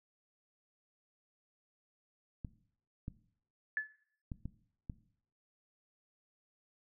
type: clicks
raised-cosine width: 5 ms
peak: -28 dBFS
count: 5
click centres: 2.448 / 3.081 / 4.318 / 4.456 / 4.898 s
type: tone with exponential decay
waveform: sine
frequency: 1727 Hz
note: A6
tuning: 33 cents flat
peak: -28 dBFS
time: 3.77-3.95 s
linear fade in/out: 1 ms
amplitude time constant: 38 ms
effects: noise-tail reverb RT60 0.6 s tail -17 dB re dry